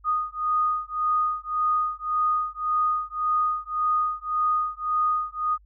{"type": "beating tone pair", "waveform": "sine", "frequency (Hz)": [1236, 1237.8], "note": ["D#6", "D#6"], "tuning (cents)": [-12, -9], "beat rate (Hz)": 1.8, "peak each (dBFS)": -25, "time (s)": [0.04, 5.58], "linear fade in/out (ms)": 50, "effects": ["added 50 Hz sine -52 dBFS peak until 5.65 s"]}